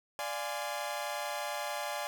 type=chord; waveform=sawtooth; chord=D half-diminished seventh; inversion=none; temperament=equal with one note detuned; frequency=587.3 / 698.5 / 830.6 / 1032.1 Hz; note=D5 / F5 / Ab5 / C6; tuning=0 / 0 / 0 / -24 cents; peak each=-35 / -38 / -35 / -40 dBFS; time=0.19-2.07 s; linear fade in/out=0 ms; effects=11-bit